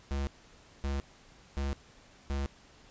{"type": "tone bursts", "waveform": "square", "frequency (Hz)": 69.3, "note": "C#2", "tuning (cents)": 0, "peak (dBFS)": -31, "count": 4, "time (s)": [0.11, 2.46], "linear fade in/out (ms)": 0, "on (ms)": 160, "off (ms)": 570, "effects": ["pink hiss -58 dBFS RMS until 2.9 s", "resampled to 16000 Hz"]}